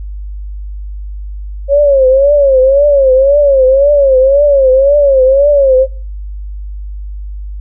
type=tone with vibrato; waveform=sine; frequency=549 Hz; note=C#5; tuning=17 cents flat; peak=-4 dBFS; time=1.68-5.87 s; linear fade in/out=50 ms; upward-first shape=triangle; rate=1.9 Hz; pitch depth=130 cents each way; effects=noise-tail reverb RT60 0.4 s tail -23 dB re dry + added 50 Hz sine -20 dBFS peak until 7.6 s